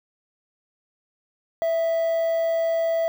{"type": "tone with quantisation", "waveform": "triangle", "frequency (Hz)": 659.3, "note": "E5", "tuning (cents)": 0, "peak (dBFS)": -18, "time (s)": [1.62, 3.08], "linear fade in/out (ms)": 0, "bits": 7, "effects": []}